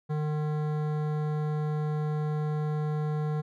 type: tone with hard clipping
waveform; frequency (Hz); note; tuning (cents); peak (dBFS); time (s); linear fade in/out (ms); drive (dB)
sine; 151.6; D#3; -45; -29; 0.09-3.42; 20; 15
effects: none